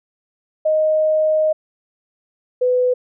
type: tone pair in turn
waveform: sine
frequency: 622.3 / 500.1 Hz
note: D#5 / B4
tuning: 0 / +22 cents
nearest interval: major third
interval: 378 cents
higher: first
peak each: -13 dBFS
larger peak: neither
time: 0.65-1.53 / 2.61-2.94 s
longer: first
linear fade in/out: 10 ms
effects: none